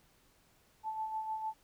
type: tone with tremolo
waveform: sine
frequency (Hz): 875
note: A5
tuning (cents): -10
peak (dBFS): -33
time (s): 0.83-1.54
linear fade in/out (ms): 50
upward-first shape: sine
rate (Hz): 6.6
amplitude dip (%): 50
effects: pink hiss -68 dBFS RMS until 1.63 s